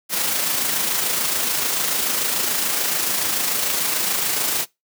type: noise with amplitude modulation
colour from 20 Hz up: white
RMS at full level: -20 dBFS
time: 0.09-4.66 s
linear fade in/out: 50 ms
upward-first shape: sine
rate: 26.9 Hz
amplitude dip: 35%
effects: noise-tail reverb RT60 0.2 s tail -23 dB re dry + high-pass 150 Hz 12 dB/octave